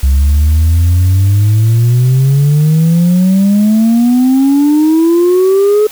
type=exponential sweep; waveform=sine; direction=up; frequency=66.1 to 429.9 Hz; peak=-3 dBFS; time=0.03-5.87 s; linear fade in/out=5 ms; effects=tanh soft clip ceiling -4 dBFS + white hiss -31 dBFS RMS until 5.91 s